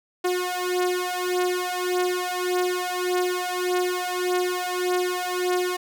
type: beating tone pair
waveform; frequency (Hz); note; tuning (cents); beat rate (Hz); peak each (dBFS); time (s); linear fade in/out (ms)
sawtooth; 360.3 / 362; F#4 / F#4; -46 / -38; 1.7; -22; 0.24-5.77; 10
effects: none